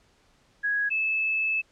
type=tone pair in turn; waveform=sine; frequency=1661.2 / 2613 Hz; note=G#6 / E7; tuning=0 / -16 cents; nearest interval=minor sixth; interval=784 cents; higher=second; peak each=-23 dBFS; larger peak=neither; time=0.63-0.9 / 0.9-1.62 s; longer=second; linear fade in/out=20 ms; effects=pink hiss -63 dBFS RMS until 1.71 s + low-pass 7000 Hz 12 dB/octave